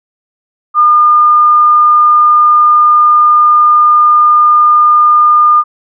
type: tone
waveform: sine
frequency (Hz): 1211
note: D#6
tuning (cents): -47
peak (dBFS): -3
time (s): 0.74-5.64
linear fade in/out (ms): 50
effects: none